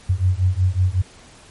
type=beating tone pair; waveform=sine; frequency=89.6 / 95 Hz; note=F2 / F#2; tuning=+45 / +46 cents; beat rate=5.4 Hz; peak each=-18 dBFS; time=0.09-1.02 s; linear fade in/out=10 ms; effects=pink hiss -46 dBFS RMS until 1.5 s + MP3 48 kbps